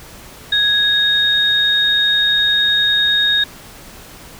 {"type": "tone pair together", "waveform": "sine", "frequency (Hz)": [1661.2, 3729], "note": ["G#6", "A#7"], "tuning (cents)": [0, 0], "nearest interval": "octave + major second", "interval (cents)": 1400, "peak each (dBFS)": [-17, -13], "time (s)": [0.52, 3.44], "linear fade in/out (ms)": 5, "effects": ["pink hiss -38 dBFS RMS until 4.39 s"]}